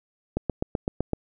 click train, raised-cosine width 2 ms, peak -11 dBFS, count 7, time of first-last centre 0.37-1.133 s, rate 7.86 Hz, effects none

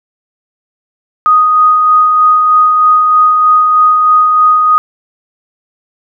sine tone with tremolo, 1244.5 Hz, D#6, in tune, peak -3 dBFS, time 1.26-4.78 s, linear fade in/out 0 ms, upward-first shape sine, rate 3.2 Hz, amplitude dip 30%, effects none

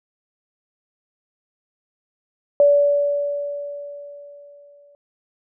sine tone with exponential decay, 575 Hz, D5, 37 cents flat, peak -9 dBFS, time 2.6-4.95 s, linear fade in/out 1 ms, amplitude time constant 510 ms, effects none

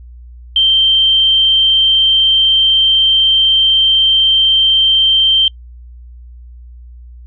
sine tone, 3136 Hz, G7, in tune, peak -7 dBFS, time 0.56-5.48 s, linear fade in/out 2 ms, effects noise-tail reverb RT60 0.1 s tail -26 dB re dry + added 60 Hz sine -32 dBFS peak until 7.26 s

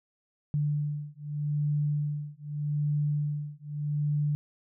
sine beating tone pair, 147.2 / 148.02 Hz, D3 / D3, +4 / +14 cents, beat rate 0.82 Hz, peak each -30 dBFS, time 0.54-4.35 s, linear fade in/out 0 ms, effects none

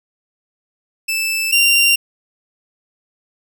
sawtooth tone pair in turn, 2638 / 2771 Hz, E7 / F7, +1 / -14 cents, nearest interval minor second, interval 85 cents, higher second, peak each -14 / -7 dBFS, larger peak second, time 1.08-1.52 / 1.52-1.96 s, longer neither, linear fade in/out 10 ms, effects none

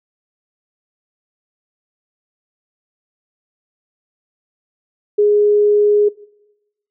sine tone, 415.3 Hz, G#4, in tune, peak -9 dBFS, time 5.18-6.09 s, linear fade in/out 10 ms, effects noise-tail reverb RT60 0.9 s tail -21 dB re dry

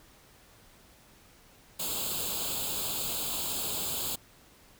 white noise with comb filter, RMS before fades -33 dBFS, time 1.79-4.16 s, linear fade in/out 10 ms, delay 0.26 ms, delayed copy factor +0.85, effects pink hiss -58 dBFS RMS until 4.79 s

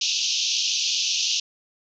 white band-pass noise, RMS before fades -24 dBFS, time 0.01-1.4 s, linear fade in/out 5 ms, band 2600 to 6400 Hz, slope 96 dB/octave, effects none

